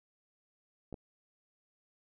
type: clicks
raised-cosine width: 2 ms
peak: -30 dBFS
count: 2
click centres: 0.927 / 0.942 s
effects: none